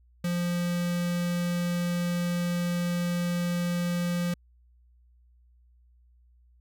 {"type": "tone with notch filter", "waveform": "square", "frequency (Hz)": 174.61, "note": "F3", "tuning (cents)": 0, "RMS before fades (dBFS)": -28, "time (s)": [0.24, 4.34], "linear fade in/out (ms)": 5, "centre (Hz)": 810, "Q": 2, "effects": ["added 60 Hz sine -57 dBFS peak until 6.6 s"]}